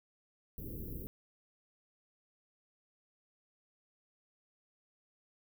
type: band-stop noise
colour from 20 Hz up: pink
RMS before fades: -43 dBFS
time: 0.58-1.07 s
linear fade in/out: 0 ms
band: 450 to 13000 Hz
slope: 48 dB/octave
effects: none